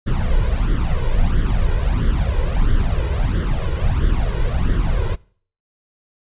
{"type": "noise with flanger", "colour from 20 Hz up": "brown", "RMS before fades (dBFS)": -17, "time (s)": [0.06, 5.16], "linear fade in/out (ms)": 20, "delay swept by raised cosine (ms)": [0.59, 2.09], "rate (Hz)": 1.5, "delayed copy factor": 0.75, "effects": ["noise-tail reverb RT60 0.5 s tail -23 dB re dry", "resampled to 8000 Hz"]}